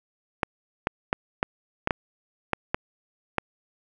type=clicks; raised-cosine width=0.5 ms; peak=-7 dBFS; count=9; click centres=0.432 / 0.871 / 1.129 / 1.429 / 1.874 / 1.908 / 2.533 / 2.745 / 3.383 s; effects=none